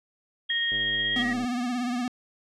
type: tone with tremolo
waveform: sine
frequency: 3250 Hz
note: G#7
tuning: 38 cents flat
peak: -25 dBFS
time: 0.49-1.23 s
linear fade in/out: 10 ms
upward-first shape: sine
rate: 16 Hz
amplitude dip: 25%
type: tone with pitch glide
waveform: sine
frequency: 1862 to 1900 Hz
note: A#6 to A#6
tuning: -2 to +33 cents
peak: -27 dBFS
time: 0.5-1.33 s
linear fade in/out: 2 ms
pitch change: +35 cents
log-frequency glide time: 0.91-1.2 s
type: click train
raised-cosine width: 2 ms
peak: -29 dBFS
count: 78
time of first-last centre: 0.72-1.446 s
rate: 106 Hz
type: tone with vibrato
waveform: square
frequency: 245.5 Hz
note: B3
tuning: 10 cents flat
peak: -27 dBFS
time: 1.16-2.08 s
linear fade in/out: 2 ms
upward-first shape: triangle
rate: 17 Hz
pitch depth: 71 cents each way
effects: low-pass 7000 Hz 12 dB/octave